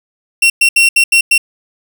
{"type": "tone bursts at uneven times", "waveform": "40% pulse", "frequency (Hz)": 2731, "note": "F7", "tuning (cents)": -39, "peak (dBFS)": -5, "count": 6, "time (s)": [[0.42, 0.5], [0.61, 0.69], [0.76, 0.89], [0.96, 1.04], [1.12, 1.21], [1.31, 1.38]], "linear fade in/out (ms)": 5, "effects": []}